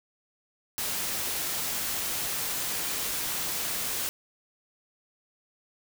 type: noise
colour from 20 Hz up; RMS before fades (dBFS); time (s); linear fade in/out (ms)
white; -31; 0.78-4.09; 0
effects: none